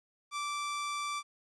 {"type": "tone", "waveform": "sawtooth", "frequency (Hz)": 1168, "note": "D6", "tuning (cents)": -10, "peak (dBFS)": -30, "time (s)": [0.31, 1.23], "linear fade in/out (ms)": 50, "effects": ["resampled to 22050 Hz", "12-bit"]}